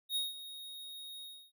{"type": "tone with ADSR envelope", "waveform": "square", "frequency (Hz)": 3749, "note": "A#7", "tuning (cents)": 9, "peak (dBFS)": -31, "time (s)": [0.09, 1.52], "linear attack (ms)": 68, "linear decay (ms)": 170, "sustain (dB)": -14, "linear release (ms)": 290, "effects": []}